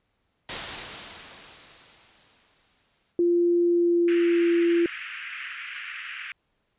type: noise with exponential decay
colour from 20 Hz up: white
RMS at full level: -28 dBFS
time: 0.49-3.12 s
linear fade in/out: 2 ms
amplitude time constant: 570 ms
type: tone with pitch glide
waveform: sine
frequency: 346.4 to 341 Hz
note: F4 to F4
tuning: -14 to -41 cents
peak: -18 dBFS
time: 3.19-4.86 s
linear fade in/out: 2 ms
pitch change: -27 cents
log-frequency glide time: 3.65-4.52 s
type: band-pass noise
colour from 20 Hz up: white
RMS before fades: -37 dBFS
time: 4.08-6.32 s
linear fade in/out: 2 ms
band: 1400 to 2800 Hz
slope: 48 dB/octave
effects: pink hiss -73 dBFS RMS until 6.78 s + resampled to 8000 Hz